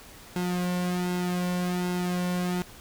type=tone with flanger; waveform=sawtooth; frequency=179 Hz; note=F3; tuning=43 cents sharp; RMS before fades=-28 dBFS; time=0.36-2.62 s; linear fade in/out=0 ms; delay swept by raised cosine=1.7 to 2.44 ms; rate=1.3 Hz; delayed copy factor=-0.75; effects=pink hiss -48 dBFS RMS until 2.8 s